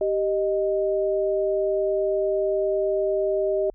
sine tone pair together, 390.6 / 620 Hz, G4 / D#5, -6 / -6 cents, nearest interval minor sixth, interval 800 cents, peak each -23 dBFS, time 0.01-3.7 s, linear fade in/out 2 ms, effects added 40 Hz sine -47 dBFS peak until 3.74 s

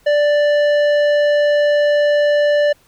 sine tone with tanh clipping, 587.3 Hz, D5, in tune, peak -13 dBFS, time 0.06-2.73 s, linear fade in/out 10 ms, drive 12 dB, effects pink hiss -54 dBFS RMS until 2.87 s

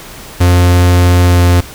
45% pulse tone with pitch glide, 88.7 to 88.04 Hz, F2 to F2, +27 to +14 cents, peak -5 dBFS, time 0.4-1.61 s, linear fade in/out 10 ms, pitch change -13 cents, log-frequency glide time 1.21-1.44 s, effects pink hiss -31 dBFS RMS until 1.74 s

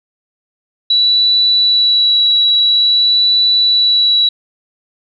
sine tone with vibrato, 3930 Hz, B7, 9 cents flat, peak -8 dBFS, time 0.9-4.29 s, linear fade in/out 5 ms, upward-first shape sine, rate 0.49 Hz, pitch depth 11 cents each way, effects none

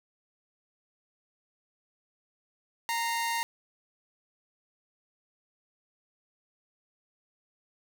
sawtooth tone pair together, 927 / 2095 Hz, A#5 / C7, -10 / +2 cents, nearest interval octave + major second, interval 1412 cents, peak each -25 / -34 dBFS, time 2.89-3.43 s, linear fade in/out 0 ms, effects none

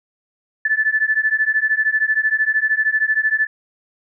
sine beating tone pair, 1739 / 1752 Hz, A6 / A6, -21 / -8 cents, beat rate 13 Hz, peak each -18 dBFS, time 0.65-3.47 s, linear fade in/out 5 ms, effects none

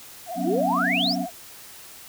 sine tone with vibrato, 698 Hz, F5, 1 cent flat, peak -29 dBFS, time 0.26-1.31 s, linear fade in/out 50 ms, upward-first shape sine, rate 19 Hz, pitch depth 100 cents each way
sine chord, F# suspended fourth, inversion none, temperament equal, 185 / 246.9 / 277.2 Hz, F#3 / B3 / C#4, 0 / 0 / 0 cents, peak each -29 dBFS, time 0.35-1.27 s, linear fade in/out 50 ms
sine exponential sweep, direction up, 278.4 to 5810 Hz, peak -21 dBFS, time 0.43-1.16 s, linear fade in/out 50 ms
effects white hiss -44 dBFS RMS until 2.08 s

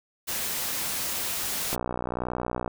white noise, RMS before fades -30 dBFS, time 0.27-1.76 s, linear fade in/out 20 ms
click train, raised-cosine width 1 ms, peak -15 dBFS, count 59, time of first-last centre 1.73-2.678 s, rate 61.2 Hz
effects none

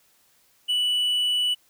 triangle tone, 2960 Hz, F#7, in tune, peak -19 dBFS, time 0.68-1.55 s, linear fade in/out 20 ms, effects white hiss -62 dBFS RMS until 1.69 s

